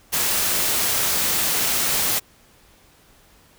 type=noise; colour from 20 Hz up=white; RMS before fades=-21 dBFS; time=0.12-2.2 s; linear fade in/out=20 ms; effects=pink hiss -54 dBFS RMS until 3.58 s